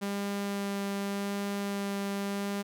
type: tone with vibrato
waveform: sawtooth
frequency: 200 Hz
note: G3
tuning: 35 cents sharp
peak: -27 dBFS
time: 0.01-2.63 s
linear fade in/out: 20 ms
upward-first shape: sine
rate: 0.86 Hz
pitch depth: 8 cents each way
effects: none